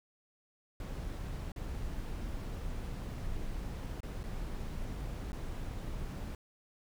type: noise with dropouts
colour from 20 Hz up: brown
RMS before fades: -39 dBFS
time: 0.8-6.35 s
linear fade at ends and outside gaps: 1 ms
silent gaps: 1.519-1.561 / 4.005-4.031 / 4.233-4.238 / 5.32-5.33 s
effects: none